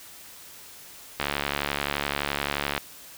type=click train; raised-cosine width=0.3 ms; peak=-9 dBFS; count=114; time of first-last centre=1.2-2.778 s; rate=71.6 Hz; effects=white hiss -46 dBFS RMS until 3.17 s